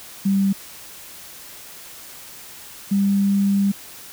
sine tone pair in turn, 196 / 198.62 Hz, G3 / G3, 0 / +23 cents, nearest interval unison, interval 23 cents, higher second, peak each -15 dBFS, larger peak neither, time 0.25-0.53 / 2.91-3.72 s, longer second, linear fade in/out 10 ms, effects white hiss -40 dBFS RMS until 4.12 s

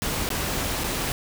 pink noise with dropouts, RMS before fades -27 dBFS, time 0.02-1.12 s, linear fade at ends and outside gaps 0 ms, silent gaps 0.29-0.303 / 0.837-0.842 s, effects none

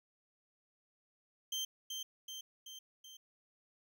30% pulse tone with echo, 3136 Hz, G7, in tune, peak -33 dBFS, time 1.52-1.65 s, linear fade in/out 5 ms, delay 380 ms, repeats 4, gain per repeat -4 dB, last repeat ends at 3.17 s, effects none

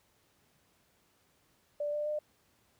sine tone with pitch steps, 587.3 / 594.8 / 602.4 Hz, D5 / D5 / D5, 0 / +22 / +44 cents, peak -31 dBFS, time 1.8-2.19 s, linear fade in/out 5 ms, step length 130 ms, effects pink hiss -70 dBFS RMS until 2.79 s + high-pass 60 Hz 12 dB/octave

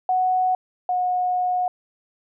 sine tone pair in turn, 740 / 726.9 Hz, F#5 / F#5, 0 / -31 cents, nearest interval unison, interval 31 cents, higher first, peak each -17 / -19 dBFS, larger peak first, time 0.09-0.55 / 0.89-1.68 s, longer second, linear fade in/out 2 ms, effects none

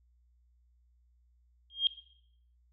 sine tone with exponential growth, 3225 Hz, G7, 48 cents sharp, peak -19 dBFS, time 1.7-1.87 s, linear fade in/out 1 ms, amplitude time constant 36 ms, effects noise-tail reverb RT60 0.7 s tail -17 dB re dry + added 60 Hz sine -64 dBFS peak until 2.72 s

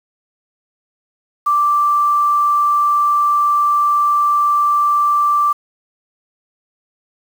sine tone with quantisation, 1173 Hz, D6, 2 cents flat, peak -11 dBFS, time 1.46-5.53 s, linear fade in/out 10 ms, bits 6, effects none

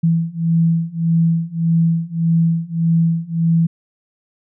sine beating tone pair, 164.81 / 166.51 Hz, E3 / E3, 0 / +18 cents, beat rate 1.7 Hz, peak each -17 / -16 dBFS, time 0.03-3.67 s, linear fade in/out 10 ms, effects none

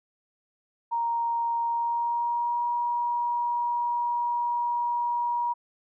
sine tone with pitch glide, 934 to 955.8 Hz, A#5 to A#5, +3 to +43 cents, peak -24 dBFS, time 0.91-5.54 s, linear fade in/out 20 ms, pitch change +40 cents, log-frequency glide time 1.66-2.65 s, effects none

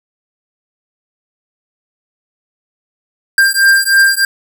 square beating tone pair, 1589 / 1592.2 Hz, G6 / G6, +23 / +27 cents, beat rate 3.2 Hz, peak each -11 dBFS, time 3.38-4.25 s, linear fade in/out 2 ms, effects none

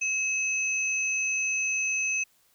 sine tone pair together, 2573 / 6128 Hz, E7 / G8, -43 / -40 cents, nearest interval octave + minor third, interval 1503 cents, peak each -26 / -31 dBFS, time 0.01-2.24 s, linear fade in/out 10 ms, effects white hiss -65 dBFS RMS until 2.54 s

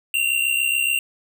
square tone pair together, 2727 / 2794 Hz, F7 / F7, -42 / 0 cents, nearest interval unison, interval 42 cents, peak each -22 dBFS, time 0.14-0.99 s, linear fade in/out 2 ms, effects none

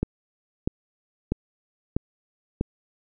click train, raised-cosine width 3 ms, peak -10 dBFS, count 5, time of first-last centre 0.03-2.611 s, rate 1.55 Hz, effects none

